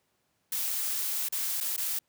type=noise with dropouts; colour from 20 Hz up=blue; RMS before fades=-31 dBFS; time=0.52-1.99 s; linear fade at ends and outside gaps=5 ms; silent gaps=1.287-1.323 / 1.604-1.608 / 1.765-1.777 s; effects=pink hiss -74 dBFS RMS until 2.08 s + high-pass 100 Hz 12 dB/octave